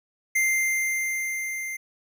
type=tone with level ramp; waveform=square; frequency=2093 Hz; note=C7; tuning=in tune; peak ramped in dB=-20 to -31 dBFS; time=0.35-1.77 s; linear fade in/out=10 ms; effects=none